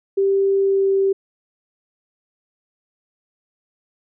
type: tone with pitch glide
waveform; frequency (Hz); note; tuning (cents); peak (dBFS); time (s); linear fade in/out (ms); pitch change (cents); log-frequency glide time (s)
sine; 392 to 389.5; G4 to G4; 0 to -11; -14; 0.17-1.13; 10; -11; 0.59-0.9
effects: none